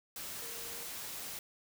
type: tone in noise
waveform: sine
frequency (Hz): 466.2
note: A#4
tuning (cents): 0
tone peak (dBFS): -53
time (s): 0.42-0.85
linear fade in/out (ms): 2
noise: white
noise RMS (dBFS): -43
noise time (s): 0.16-1.39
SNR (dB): -13
effects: none